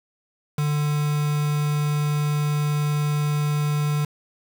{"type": "tone with quantisation", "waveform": "triangle", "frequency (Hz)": 148.3, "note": "D3", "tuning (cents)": 17, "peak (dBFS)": -18, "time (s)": [0.58, 4.05], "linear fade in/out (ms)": 5, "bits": 5, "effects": []}